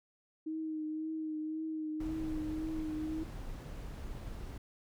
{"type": "tone with vibrato", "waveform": "sine", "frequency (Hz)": 313.2, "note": "D#4", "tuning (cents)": 11, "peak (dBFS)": -35, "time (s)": [0.46, 3.24], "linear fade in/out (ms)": 10, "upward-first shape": "triangle", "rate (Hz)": 1.9, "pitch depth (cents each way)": 31}
{"type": "noise", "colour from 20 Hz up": "brown", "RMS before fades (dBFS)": -43, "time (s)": [2, 4.58], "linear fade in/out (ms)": 5}
{"effects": []}